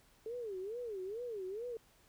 sine tone with vibrato, 426.5 Hz, G#4, 46 cents sharp, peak -39 dBFS, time 0.26-1.77 s, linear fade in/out 2 ms, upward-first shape sine, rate 2.3 Hz, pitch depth 250 cents each way, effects pink hiss -67 dBFS RMS until 2.08 s

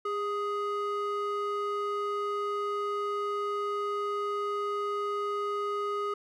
triangle ring-modulated tone, 828 Hz, G#5, 5 cents flat, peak -24 dBFS, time 0.05-6.14 s, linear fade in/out 5 ms, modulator 420 Hz, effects none

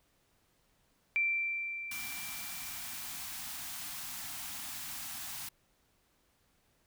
sine tone with exponential decay, 2349 Hz, D7, in tune, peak -26 dBFS, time 1.16-3.42 s, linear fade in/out 0 ms, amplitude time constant 490 ms
white band-stop noise, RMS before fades -42 dBFS, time 1.91-5.49 s, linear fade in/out 5 ms, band 310 to 660 Hz, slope 96 dB/octave
effects pink hiss -72 dBFS RMS until 6.86 s

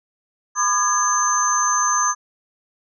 sine tone cluster, 1005 / 1212 / 1667 / 6240 Hz, B5 / D#6 / G#6 / G8, +30 / -46 / +6 / -9 cents, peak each -23 / -20 / -27 / -20 dBFS, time 0.55-2.15 s, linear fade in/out 50 ms, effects none

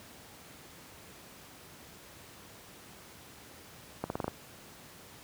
accelerating click train, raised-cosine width 1 ms, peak -18 dBFS, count 6, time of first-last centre 4.04-4.28 s, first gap 61 ms, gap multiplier 0.88, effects pink hiss -52 dBFS RMS until 5.23 s + high-pass 80 Hz 12 dB/octave

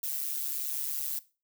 violet noise with amplitude modulation, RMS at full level -30 dBFS, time 0.03-1.19 s, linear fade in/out 5 ms, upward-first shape sine, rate 141 Hz, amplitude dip 80%, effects noise-tail reverb RT60 0.3 s tail -17 dB re dry

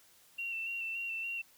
sine tone with vibrato, 2715 Hz, F7, 50 cents flat, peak -35 dBFS, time 0.38-1.42 s, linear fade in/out 10 ms, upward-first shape square, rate 3.5 Hz, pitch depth 23 cents each way, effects white hiss -63 dBFS RMS until 1.57 s

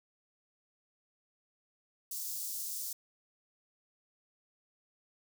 white high-pass noise, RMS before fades -39 dBFS, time 2.11-2.93 s, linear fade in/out 5 ms, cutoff 5100 Hz, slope 24 dB/octave, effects none

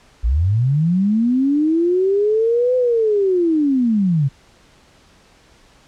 sine linear two-way sweep, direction up then down, 50.9 to 510 to 129.8 Hz, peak -13 dBFS, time 0.23-4.29 s, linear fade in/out 20 ms, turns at 2.76 s, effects pink hiss -51 dBFS RMS until 5.87 s + low-pass 7000 Hz 12 dB/octave

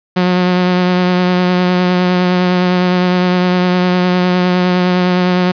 sawtooth tone with vibrato, 180.7 Hz, F#3, 41 cents flat, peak -6 dBFS, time 0.16-5.52 s, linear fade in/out 10 ms, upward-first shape triangle, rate 9.8 Hz, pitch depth 21 cents each way, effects resampled to 11025 Hz + 7-bit

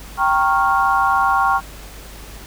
sine chord, G half-diminished seventh, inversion none, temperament equal with one note detuned, 784 / 932.3 / 1095.4 / 1396.9 Hz, G5 / Bb5 / Db6 / F6, 0 / 0 / -21 / 0 cents, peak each -18 / -22 / -17 / -20 dBFS, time 0.17-1.61 s, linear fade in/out 50 ms, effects added 50 Hz sine -37 dBFS peak until 2.46 s + pink hiss -39 dBFS RMS until 2.46 s

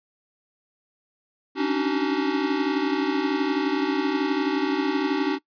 square tone cluster, 276.2 / 288.5 / 307.3 / 379.6 Hz, C#4 / D4 / D#4 / F#4, -6 / -31 / -21 / +44 cents, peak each -28 dBFS, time 1.55-5.39 s, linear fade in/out 50 ms, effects noise-tail reverb RT60 0.1 s tail -21 dB re dry + resampled to 11025 Hz

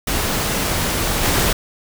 pink noise with level steps, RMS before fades -20 / -17 dBFS, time 0.07-1.53 s, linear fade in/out 5 ms, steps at 1.23 s, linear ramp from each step 5 ms, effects none

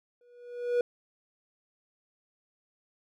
triangle tone with exponential growth, 484.8 Hz, B4, 32 cents flat, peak -19 dBFS, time 0.21-0.81 s, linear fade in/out 2 ms, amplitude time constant 130 ms, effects none

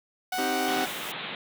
white noise with tremolo, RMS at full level -39 dBFS, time 0.32-1.12 s, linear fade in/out 5 ms, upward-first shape triangle, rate 3.9 Hz, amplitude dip 25%
harmonic tone, 740 Hz, F#5, in tune, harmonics 1 / 2 / 3 / 4 / 5 / 6 / 7 / 8, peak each -29 / -35 / -39 / -41 / -43 / -45 / -46 / -47 dBFS, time 0.32-0.86 s, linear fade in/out 5 ms
sawtooth chord, C minor, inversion none, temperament equal with one note detuned, 261.6 / 312.6 / 392 Hz, C4 / Eb4 / G4, 0 / +8 / 0 cents, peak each -28 / -29 / -28 dBFS, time 0.38-0.85 s, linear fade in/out 5 ms
white band-pass noise, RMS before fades -36 dBFS, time 0.68-1.35 s, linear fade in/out 2 ms, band 130 to 3900 Hz, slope 96 dB/octave
effects none

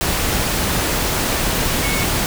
sine tone in noise, 2208 Hz, C#7, 7 cents flat, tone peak -24 dBFS, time 1.83-2.04 s, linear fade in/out 0 ms, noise pink, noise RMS -19 dBFS, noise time 0.01-2.26 s, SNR -8 dB, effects none

